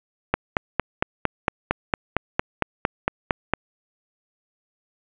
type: click train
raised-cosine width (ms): 0.5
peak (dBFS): -3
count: 15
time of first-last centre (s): 0.34-3.536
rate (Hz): 4.38
effects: resampled to 8000 Hz + 7-bit

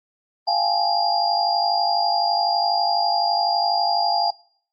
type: tone cluster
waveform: sine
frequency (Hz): 695 / 796 / 848 / 4813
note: F5 / G5 / G#5 / D8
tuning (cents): -9 / +26 / +36 / +42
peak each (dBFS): -23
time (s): 0.47-4.31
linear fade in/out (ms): 10
effects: noise-tail reverb RT60 0.6 s tail -25 dB re dry + Opus 24 kbps

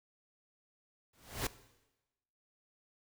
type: noise with exponential growth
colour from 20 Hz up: pink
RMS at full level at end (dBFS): -32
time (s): 1.13-1.47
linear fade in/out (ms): 5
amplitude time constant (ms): 72
effects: noise-tail reverb RT60 1.0 s tail -17 dB re dry

